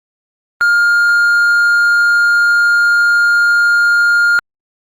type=tone; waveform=triangle; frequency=1411 Hz; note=F6; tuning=17 cents sharp; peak=-6 dBFS; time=0.61-4.39 s; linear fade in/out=0 ms; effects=Opus 24 kbps